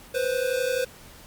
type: tone pair together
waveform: square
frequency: 493.1 / 524.8 Hz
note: B4 / C5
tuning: -3 / +5 cents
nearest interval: minor second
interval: 108 cents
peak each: -27 dBFS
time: 0.14-0.85 s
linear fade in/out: 10 ms
effects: pink hiss -48 dBFS RMS until 1.26 s + Opus 48 kbps